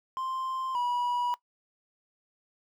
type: tone pair in turn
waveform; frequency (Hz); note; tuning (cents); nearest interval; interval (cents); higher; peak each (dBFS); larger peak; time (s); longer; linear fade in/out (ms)
triangle; 1046.5 / 972.5; C6 / B5; 0 / -27; minor second; 127; first; -29 / -25; second; 0.17-0.75 / 0.75-1.34; second; 0
effects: noise-tail reverb RT60 0.1 s tail -19 dB re dry